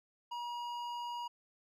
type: tone with hard clipping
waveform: sine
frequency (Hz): 957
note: A#5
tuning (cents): +45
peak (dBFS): -40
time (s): 0.31-1.28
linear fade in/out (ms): 10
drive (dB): 10
effects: none

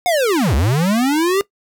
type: linear two-way sweep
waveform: square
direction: down then up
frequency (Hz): 740 to 61.74 to 405.6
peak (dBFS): -14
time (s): 0.06-1.41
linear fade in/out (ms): 0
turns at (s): 0.55
effects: noise-tail reverb RT60 0.1 s tail -19 dB re dry

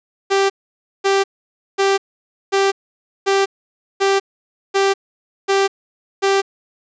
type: tone bursts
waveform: sawtooth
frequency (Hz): 392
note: G4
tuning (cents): 0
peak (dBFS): -9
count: 9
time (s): 0.3-6.42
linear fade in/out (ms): 20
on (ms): 200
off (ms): 540
effects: resampled to 16000 Hz + 7-bit

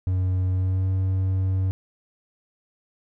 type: tone with pitch glide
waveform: triangle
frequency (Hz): 92.5 to 94.5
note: F#2 to F#2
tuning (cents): 0 to +37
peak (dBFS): -18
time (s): 0.07-1.71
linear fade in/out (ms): 0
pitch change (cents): +37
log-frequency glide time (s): 0.5-0.89
effects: none

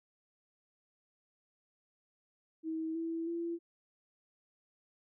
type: tone with pitch steps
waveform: sine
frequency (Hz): 320.7 / 329.3 / 338.2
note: E4 / E4 / E4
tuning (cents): -48 / -2 / +44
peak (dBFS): -34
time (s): 2.63-3.59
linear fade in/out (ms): 50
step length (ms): 320
effects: none

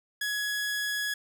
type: tone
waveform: sawtooth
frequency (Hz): 1679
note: G#6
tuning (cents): +18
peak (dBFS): -25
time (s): 0.21-1.14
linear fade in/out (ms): 5
effects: none

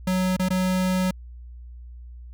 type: tone with dropouts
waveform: square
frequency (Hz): 185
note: F#3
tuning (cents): 0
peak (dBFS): -21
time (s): 0.07-1.11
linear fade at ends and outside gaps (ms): 5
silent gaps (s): 0.366-0.394 / 0.487-0.504
effects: added 60 Hz sine -38 dBFS peak until 2.33 s

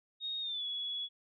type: tone with pitch glide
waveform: sine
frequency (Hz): 3729 to 3380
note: A#7 to G#7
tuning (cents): 0 to +30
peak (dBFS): -35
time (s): 0.2-1.09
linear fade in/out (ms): 50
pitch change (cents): -170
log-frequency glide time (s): 0.41-0.65
effects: none

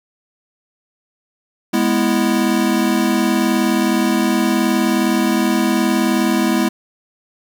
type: chord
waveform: square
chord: E major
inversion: first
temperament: equal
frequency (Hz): 207.7 / 246.9 / 329.6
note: G#3 / B3 / E4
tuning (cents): 0 / 0 / 0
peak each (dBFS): -19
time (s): 1.73-6.69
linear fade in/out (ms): 10
effects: 8-bit

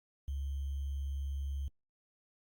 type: tone with sample-and-hold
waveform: sine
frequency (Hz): 69.3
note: C#2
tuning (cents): 0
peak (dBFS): -34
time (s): 0.28-1.68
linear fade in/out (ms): 0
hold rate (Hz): 3150
effects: Opus 48 kbps

